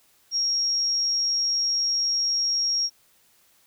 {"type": "tone", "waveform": "sine", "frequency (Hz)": 5588, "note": "F8", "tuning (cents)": 0, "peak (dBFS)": -21, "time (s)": [0.31, 2.9], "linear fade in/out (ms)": 50, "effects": ["white hiss -61 dBFS RMS until 3.66 s"]}